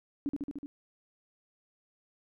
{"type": "tone with echo", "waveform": "sine", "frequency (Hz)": 285.1, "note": "C#4", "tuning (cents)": 49, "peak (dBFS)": -28, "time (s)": [0.26, 0.29], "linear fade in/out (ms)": 0, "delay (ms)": 74, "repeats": 5, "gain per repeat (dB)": -2, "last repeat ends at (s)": 0.66, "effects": []}